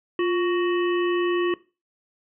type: harmonic tone with a mistuned harmonic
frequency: 372.4 Hz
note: F#4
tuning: 11 cents sharp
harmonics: 1 / 3 / 5 / 7 / 8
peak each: -20 / -30 / -34 / -37 / -38 dBFS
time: 0.19-1.54 s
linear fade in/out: 2 ms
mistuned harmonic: 1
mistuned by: -100 cents
effects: noise-tail reverb RT60 0.3 s tail -18 dB re dry